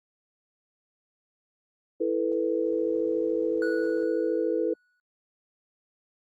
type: chord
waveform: sine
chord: E suspended fourth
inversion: none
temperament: equal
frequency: 329.6 / 440 / 493.9 Hz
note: E4 / A4 / B4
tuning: 0 / 0 / 0 cents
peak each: -28 dBFS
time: 2-4.74 s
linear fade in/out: 10 ms
type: tone with exponential decay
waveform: triangle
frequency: 1469 Hz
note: F#6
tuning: 13 cents flat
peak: -29 dBFS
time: 3.62-5 s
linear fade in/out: 1 ms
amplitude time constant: 300 ms
effects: Opus 32 kbps